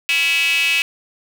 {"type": "tone with high-pass filter", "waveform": "square", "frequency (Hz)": 152.4, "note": "D#3", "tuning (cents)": -36, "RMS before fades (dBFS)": -17, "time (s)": [0.09, 0.82], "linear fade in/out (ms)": 0, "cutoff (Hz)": 2600, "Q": 9.1, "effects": []}